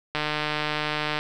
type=click train; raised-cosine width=0.3 ms; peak=-10 dBFS; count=158; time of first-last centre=0.15-1.19 s; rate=151 Hz; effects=none